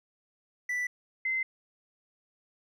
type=tone pair in turn; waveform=triangle / sine; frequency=1975.5 / 2066 Hz; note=B6 / C7; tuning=0 / -22 cents; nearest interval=minor second; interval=78 cents; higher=second; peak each=-27 dBFS; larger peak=neither; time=0.69-0.87 / 1.25-1.43 s; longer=neither; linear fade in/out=5 ms; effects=none